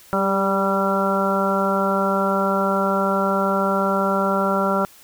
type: harmonic tone with a mistuned harmonic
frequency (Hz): 194.8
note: G3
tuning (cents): -11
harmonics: 1 / 2 / 3 / 4 / 5 / 6 / 7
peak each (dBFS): -23 / -26 / -23 / -28 / -27 / -31 / -23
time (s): 0.13-4.85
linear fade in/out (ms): 0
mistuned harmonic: 2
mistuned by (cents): +24
effects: white hiss -48 dBFS RMS until 5.03 s